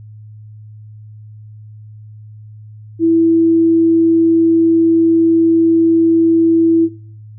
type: tone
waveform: sine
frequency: 329.6 Hz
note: E4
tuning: in tune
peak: -8 dBFS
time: 2.99-6.89 s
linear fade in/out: 50 ms
effects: noise-tail reverb RT60 0.5 s tail -19 dB re dry + added 107 Hz sine -33 dBFS peak until 7.38 s